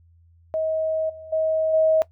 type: tone with level steps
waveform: sine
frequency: 635 Hz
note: D#5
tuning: 35 cents sharp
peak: -21 / -37 / -19 / -15 dBFS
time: 0.54-2.02 s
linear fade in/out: 0 ms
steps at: 1.09 / 1.32 / 1.73 s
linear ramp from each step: 10 ms
effects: noise-tail reverb RT60 0.1 s tail -18 dB re dry + added 84 Hz sine -52 dBFS peak until 2.11 s